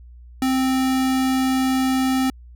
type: tone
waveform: square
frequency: 261.6 Hz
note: C4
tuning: in tune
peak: -18 dBFS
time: 0.42-2.3 s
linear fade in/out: 2 ms
effects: added 60 Hz sine -40 dBFS peak until 2.55 s